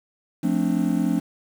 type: chord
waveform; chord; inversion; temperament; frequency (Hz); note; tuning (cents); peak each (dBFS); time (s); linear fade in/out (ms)
triangle; D minor seventh; first; just; 176.2 / 220.2 / 264.3 / 293.7; F3 / A3 / C4 / D4; +16 / +2 / +18 / 0; -23; 0.43-1.2; 10
effects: 7-bit